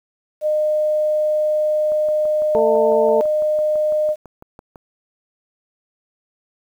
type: tone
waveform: sine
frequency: 610 Hz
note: D#5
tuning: 34 cents flat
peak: -15 dBFS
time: 0.41-4.16 s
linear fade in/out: 50 ms
type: click train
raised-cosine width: 1 ms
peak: -25 dBFS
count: 18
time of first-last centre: 1.92-4.758 s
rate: 5.99 Hz
type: harmonic tone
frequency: 223.6 Hz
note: A3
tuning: 28 cents sharp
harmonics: 1 / 2 / 3 / 4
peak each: -27 / -16 / -24 / -23 dBFS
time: 2.55-3.21 s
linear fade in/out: 0 ms
effects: 8-bit